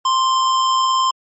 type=tone with amplitude modulation; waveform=square; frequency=1046.5 Hz; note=C6; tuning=in tune; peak=-13 dBFS; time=0.05-1.11 s; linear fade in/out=5 ms; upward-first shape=sine; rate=119 Hz; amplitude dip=30%; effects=MP3 32 kbps